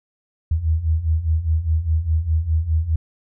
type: beating tone pair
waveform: sine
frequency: 77 / 81.9 Hz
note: D#2 / E2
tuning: -17 / -11 cents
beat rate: 4.9 Hz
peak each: -22 / -18 dBFS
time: 0.51-2.96 s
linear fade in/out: 5 ms
effects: none